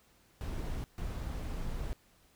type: noise bursts at uneven times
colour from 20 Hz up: brown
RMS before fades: -37 dBFS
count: 2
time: 0.41-0.84 / 0.98-1.93 s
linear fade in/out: 0 ms
effects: pink hiss -66 dBFS RMS until 2.35 s